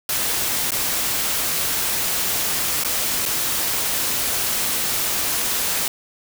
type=noise with dropouts; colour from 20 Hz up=white; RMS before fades=-22 dBFS; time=0.09-5.88 s; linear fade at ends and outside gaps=2 ms; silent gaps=0.707-0.718 / 2.837-2.847 / 3.255-3.26 s; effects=none